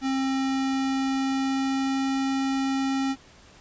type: tone with pitch glide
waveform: square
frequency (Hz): 266.9 to 269.2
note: C4 to C4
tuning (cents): +35 to +49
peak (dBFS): -24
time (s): 0.01-3.16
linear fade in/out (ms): 50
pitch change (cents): +14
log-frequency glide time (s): 0.15-2.2
effects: pink hiss -52 dBFS RMS until 3.6 s + resampled to 16000 Hz